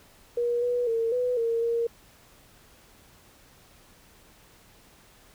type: tone with pitch steps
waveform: sine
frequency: 477.9 / 487.7 / 456.3 / 496.2 / 460.6 / 466 Hz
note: A#4 / B4 / A#4 / B4 / A#4 / A#4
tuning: +43 / -22 / -37 / +8 / -21 / -1 cents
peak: -23 dBFS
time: 0.37-1.87 s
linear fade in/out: 5 ms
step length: 250 ms
effects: pink hiss -56 dBFS RMS until 5.34 s